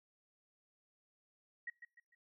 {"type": "tone with echo", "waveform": "sine", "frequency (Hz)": 1900, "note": "A#6", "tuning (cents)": 33, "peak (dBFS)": -40, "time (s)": [1.67, 1.7], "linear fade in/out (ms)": 5, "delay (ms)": 150, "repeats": 3, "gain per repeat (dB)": -9, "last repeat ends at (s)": 2.15, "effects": ["noise-tail reverb RT60 0.4 s tail -26 dB re dry"]}